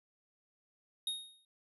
square tone with exponential decay, 3729 Hz, A#7, in tune, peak -32 dBFS, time 1.07-1.45 s, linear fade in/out 2 ms, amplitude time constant 82 ms, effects resampled to 32000 Hz

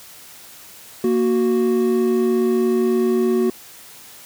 triangle tone pair together, 233.1 / 370 Hz, A#3 / F#4, 0 / 0 cents, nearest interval minor sixth, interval 800 cents, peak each -17 / -15 dBFS, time 1.04-3.5 s, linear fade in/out 2 ms, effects white hiss -42 dBFS RMS until 4.25 s + high-pass 60 Hz 12 dB/octave

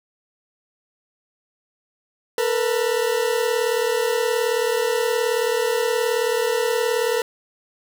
40% pulse tone pair together, 448.5 / 487.3 Hz, A4 / B4, +33 / -23 cents, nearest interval minor second, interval 144 cents, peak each -21 dBFS, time 2.38-7.22 s, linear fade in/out 2 ms, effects none

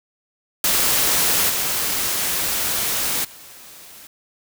white noise with level steps, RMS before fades -18 / -22 / -42 dBFS, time 0.64-4.07 s, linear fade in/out 2 ms, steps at 1.49 / 3.24 s, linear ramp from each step 10 ms, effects none

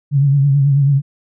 sine tone with vibrato, 140 Hz, C#3, 18 cents sharp, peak -9 dBFS, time 0.11-1.02 s, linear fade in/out 50 ms, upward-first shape triangle, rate 9.2 Hz, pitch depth 70 cents each way, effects none

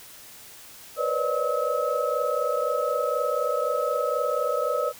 sine tone cluster, 483 / 507 / 569 / 608 / 1287 Hz, B4 / B4 / C#5 / D#5 / E6, -39 / +45 / +45 / -40 / -42 cents, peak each -31 / -29 / -29 / -29 / -28 dBFS, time 0.96-4.93 s, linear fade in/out 50 ms, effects white hiss -46 dBFS RMS until 4.99 s

